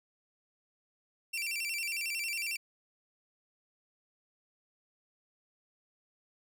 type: tone with vibrato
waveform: sawtooth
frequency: 2517 Hz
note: D#7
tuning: 19 cents sharp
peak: -30 dBFS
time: 1.33-2.57 s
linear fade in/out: 10 ms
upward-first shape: square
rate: 11 Hz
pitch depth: 130 cents each way
effects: none